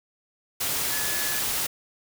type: tone in noise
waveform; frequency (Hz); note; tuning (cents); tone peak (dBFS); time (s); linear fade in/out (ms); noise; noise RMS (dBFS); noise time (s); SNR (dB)
sine; 1710; A6; -50; -34; 0.91-1.4; 10; white; -27; 0.6-1.67; -10
effects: none